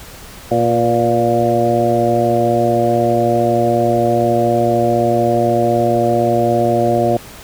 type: harmonic tone with a mistuned harmonic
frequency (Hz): 117.5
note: A#2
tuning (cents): +14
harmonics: 1 / 2 / 3 / 4 / 5 / 6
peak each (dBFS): -21 / -20 / -18 / -21 / -17 / -17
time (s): 0.51-7.17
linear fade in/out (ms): 5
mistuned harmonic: 4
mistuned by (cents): +49
effects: pink hiss -36 dBFS RMS until 7.43 s